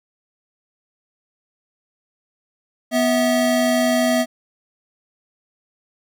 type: tone pair together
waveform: square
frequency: 246.9 / 648.6 Hz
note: B3 / E5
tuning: 0 / -28 cents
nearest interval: octave + perfect fourth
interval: 1672 cents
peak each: -19 dBFS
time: 2.91-4.26 s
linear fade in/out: 50 ms
effects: none